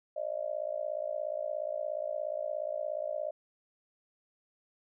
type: tone with amplitude modulation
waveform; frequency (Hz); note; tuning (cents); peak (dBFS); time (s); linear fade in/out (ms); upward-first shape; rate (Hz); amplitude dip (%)
sine; 608; D#5; -40; -28; 0.16-3.31; 10; sine; 57; 100
effects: none